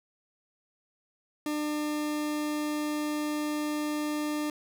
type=tone; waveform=40% pulse; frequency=300 Hz; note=D4; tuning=37 cents sharp; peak=-28 dBFS; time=1.46-4.5 s; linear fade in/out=2 ms; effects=none